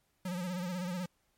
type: tone with vibrato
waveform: square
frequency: 180 Hz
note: F#3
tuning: 47 cents flat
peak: -35 dBFS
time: 0.25-1.06 s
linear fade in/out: 5 ms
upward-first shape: sine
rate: 16 Hz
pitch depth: 77 cents each way
effects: pink hiss -75 dBFS RMS until 1.37 s + MP3 64 kbps